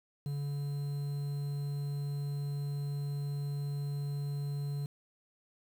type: tone with quantisation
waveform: triangle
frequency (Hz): 142.8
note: D3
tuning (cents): -48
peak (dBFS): -31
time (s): 0.26-4.86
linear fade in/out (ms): 2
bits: 9
effects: none